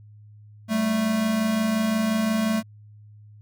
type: tone pair together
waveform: square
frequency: 194.32 / 220 Hz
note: G3 / A3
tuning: -15 / 0 cents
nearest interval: major second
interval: 215 cents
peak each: -30 / -22 dBFS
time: 0.68-2.63 s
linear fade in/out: 50 ms
effects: added 105 Hz sine -45 dBFS peak until 3.41 s